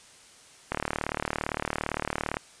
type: click train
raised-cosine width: 0.5 ms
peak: -12 dBFS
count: 63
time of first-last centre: 0.72-2.369 s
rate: 37.6 Hz
effects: white hiss -53 dBFS RMS until 2.6 s + resampled to 22050 Hz